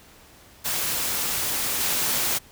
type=noise with level steps; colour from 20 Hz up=white; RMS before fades=-26 / -24 dBFS; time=0.64-2.39 s; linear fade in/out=20 ms; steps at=1.8 s; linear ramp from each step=5 ms; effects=pink hiss -51 dBFS RMS until 2.51 s